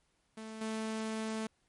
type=tone with level steps; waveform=sawtooth; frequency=220 Hz; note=A3; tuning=in tune; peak=-39 / -31 dBFS; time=0.37-1.47 s; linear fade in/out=5 ms; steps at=0.61 s; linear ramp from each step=5 ms; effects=pink hiss -75 dBFS RMS until 1.68 s + MP3 48 kbps